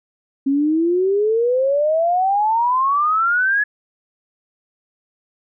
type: exponential sweep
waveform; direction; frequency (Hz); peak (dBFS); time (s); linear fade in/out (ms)
sine; up; 268.8 to 1708; -14; 0.46-3.64; 10
effects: none